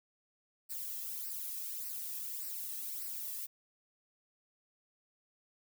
violet noise with flanger, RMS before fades -41 dBFS, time 0.69-3.47 s, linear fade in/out 20 ms, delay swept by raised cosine 0.29 to 1.39 ms, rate 1.7 Hz, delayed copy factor -0.7, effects none

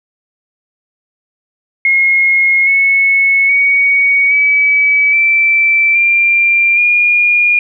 sine tone with pitch steps, 2156 / 2199 / 2242 / 2287 / 2332 / 2378 / 2426 Hz, C#7 / C#7 / C#7 / D7 / D7 / D7 / D#7, -49 / -14 / +19 / -47 / -13 / +21 / -44 cents, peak -7 dBFS, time 1.85-7.59 s, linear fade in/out 2 ms, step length 820 ms, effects none

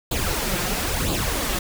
pink noise with flanger, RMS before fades -24 dBFS, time 0.11-1.59 s, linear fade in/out 5 ms, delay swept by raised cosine 0.25 to 5.65 ms, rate 1 Hz, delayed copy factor +0.7, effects none

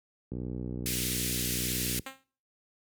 click train, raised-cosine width 3 ms, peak -23 dBFS, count 104, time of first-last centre 0.32-1.995 s, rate 61.5 Hz
white band-pass noise, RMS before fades -33 dBFS, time 0.86-1.99 s, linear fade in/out 0 ms, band 1900 to 15000 Hz, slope 24 dB/octave
5% pulse tone with exponential decay, 266.7 Hz, C4, 33 cents sharp, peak -24 dBFS, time 2.06-2.24 s, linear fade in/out 5 ms, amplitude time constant 37 ms
effects noise-tail reverb RT60 0.5 s tail -25 dB re dry + high-pass 60 Hz 12 dB/octave

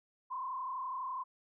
sine tone with frequency modulation, 1036 Hz, C6, 17 cents flat, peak -36 dBFS, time 0.3-1.24 s, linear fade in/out 20 ms, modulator 32 Hz, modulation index 1.4, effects none

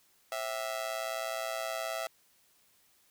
sawtooth tone with amplitude modulation, 659 Hz, E5, 1 cent flat, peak -26 dBFS, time 0.32-2.07 s, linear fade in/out 2 ms, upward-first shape sine, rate 119 Hz, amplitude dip 85%, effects white hiss -67 dBFS RMS until 3.1 s

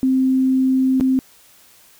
sine tone with dropouts, 261.6 Hz, C4, in tune, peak -13 dBFS, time 0.03-1.19 s, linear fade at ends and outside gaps 0 ms, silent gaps 0.999-1.009 s, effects white hiss -50 dBFS RMS until 1.99 s

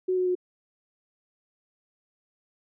sine tone with pitch steps, 370 / 366.2 / 362.4 Hz, F#4 / F#4 / F#4, 0 / -18 / -36 cents, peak -22 dBFS, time 0.08-0.353 s, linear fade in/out 10 ms, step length 91 ms, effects none

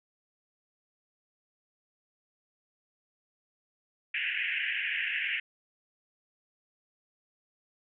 white band-pass noise, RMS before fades -32 dBFS, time 4.14-5.4 s, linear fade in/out 5 ms, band 1600 to 2900 Hz, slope 96 dB/octave, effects none

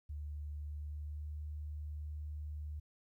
sine tone with pitch glide, 74 to 75.12 Hz, D2 to D2, +14 to +40 cents, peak -40 dBFS, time 0.09-2.8 s, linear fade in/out 10 ms, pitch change +26 cents, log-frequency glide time 0.58-1.44 s, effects 13-bit

